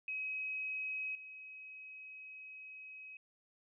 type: tone with level steps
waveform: sine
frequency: 2543 Hz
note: D#7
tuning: 37 cents sharp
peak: -37 / -48 dBFS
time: 0.08-3.17 s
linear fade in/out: 2 ms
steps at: 1.15 s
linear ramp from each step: 2 ms
effects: none